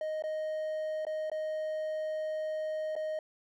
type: tone with dropouts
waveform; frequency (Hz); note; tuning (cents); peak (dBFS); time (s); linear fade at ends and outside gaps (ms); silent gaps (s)
triangle; 622.3; D#5; 0; -30; 0.01-3.19; 2; 0.223-0.238 / 1.051-1.067 / 1.299-1.316 / 2.954-2.963
effects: none